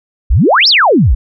sine exponential two-way sweep, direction up then down, 43.74 to 5620 to 43.74 Hz, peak -5 dBFS, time 0.3-1.15 s, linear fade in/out 10 ms, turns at 0.68 s, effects none

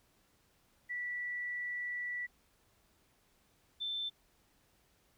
sine tone pair in turn, 1957 / 3544 Hz, B6 / A7, -16 / +12 cents, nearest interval minor seventh, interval 1028 cents, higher second, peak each -36 / -35 dBFS, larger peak second, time 0.89-2.27 / 3.8-4.1 s, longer first, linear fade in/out 20 ms, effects pink hiss -71 dBFS RMS until 5.17 s

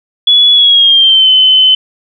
sine tone with pitch glide, 3400 to 3047 Hz, G#7 to G7, +40 to -50 cents, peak -3 dBFS, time 0.27-1.75 s, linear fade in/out 5 ms, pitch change -190 cents, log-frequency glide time 0.53-1.3 s, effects none

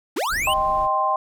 square linear sweep, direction up, 228.2 to 3124 Hz, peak -22 dBFS, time 0.16-0.54 s, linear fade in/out 10 ms
brown noise, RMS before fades -35 dBFS, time 0.29-0.89 s, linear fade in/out 50 ms
sine chord, C minor, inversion first, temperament equal, 622.3 / 784 / 1046.5 Hz, Eb5 / G5 / C6, 0 / 0 / 0 cents, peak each -26 / -23 / -20 dBFS, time 0.47-1.16 s, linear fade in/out 2 ms
effects none

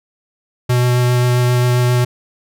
square tone with vibrato, 123.47 Hz, B2, in tune, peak -12 dBFS, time 0.69-2.05 s, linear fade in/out 10 ms, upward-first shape sine, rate 7.5 Hz, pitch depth 9 cents each way, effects none

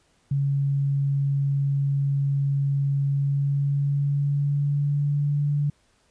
sine tone with pitch glide, 139.6 to 145.19 Hz, C#3 to D3, +13 to -19 cents, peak -20 dBFS, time 0.31-5.7 s, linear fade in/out 5 ms, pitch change +68 cents, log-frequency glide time 3.06-5.49 s, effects pink hiss -64 dBFS RMS until 6.1 s + resampled to 22050 Hz

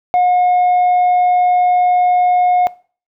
sine tone with tanh clipping, 721 Hz, F#5, 45 cents flat, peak -10 dBFS, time 0.14-2.67 s, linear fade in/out 0 ms, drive 2 dB, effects noise-tail reverb RT60 0.4 s tail -20 dB re dry

